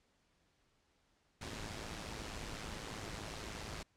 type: noise with amplitude modulation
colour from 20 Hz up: pink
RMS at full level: -42 dBFS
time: 1.41-3.83 s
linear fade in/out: 5 ms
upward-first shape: sine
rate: 108 Hz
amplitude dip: 60%
effects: pink hiss -75 dBFS RMS until 3.96 s + low-pass 7000 Hz 12 dB/octave